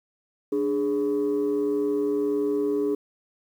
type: tone pair together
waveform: sine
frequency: 293.7 / 415.3 Hz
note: D4 / G#4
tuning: 0 / 0 cents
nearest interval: tritone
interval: 600 cents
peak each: -24 / -22 dBFS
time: 0.52-2.95 s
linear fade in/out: 5 ms
effects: tanh soft clip ceiling -18 dBFS + 9-bit

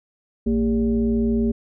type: tone with frequency modulation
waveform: sine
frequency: 228.5 Hz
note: A#3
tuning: 34 cents flat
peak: -17 dBFS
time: 0.46-1.52 s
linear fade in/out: 10 ms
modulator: 172 Hz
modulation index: 0.83
effects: none

